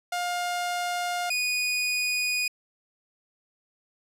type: tone pair in turn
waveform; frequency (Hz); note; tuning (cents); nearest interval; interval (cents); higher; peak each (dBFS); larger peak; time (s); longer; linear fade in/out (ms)
sawtooth; 708 / 2475; F5 / D#7; +23 / -10; octave + minor seventh; 2167; second; -23 / -21; second; 0.12-1.3 / 1.3-2.48; neither; 5
effects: low-pass 12000 Hz 12 dB/octave